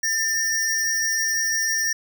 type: tone pair together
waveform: square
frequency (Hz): 1796 / 5702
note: A6 / F8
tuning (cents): +35 / +35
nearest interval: octave + minor sixth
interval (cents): 2000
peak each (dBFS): -24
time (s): 0.03-1.93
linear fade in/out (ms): 5
effects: 10-bit